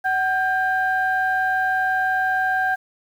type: tone pair together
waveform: sine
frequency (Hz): 751 / 1591.3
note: F#5 / G6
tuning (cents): +26 / +26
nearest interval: octave + minor second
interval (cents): 1300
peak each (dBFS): -20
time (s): 0.04-2.76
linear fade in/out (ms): 20
effects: tanh soft clip ceiling -11 dBFS + 8-bit